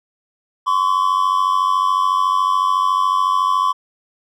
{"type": "tone pair together", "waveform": "triangle", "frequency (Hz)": [1033.1, 1127], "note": ["C6", "C#6"], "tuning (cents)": [-22, 28], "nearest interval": "major second", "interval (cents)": 150, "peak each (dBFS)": -15, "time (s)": [0.66, 3.73], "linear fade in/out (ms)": 20, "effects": []}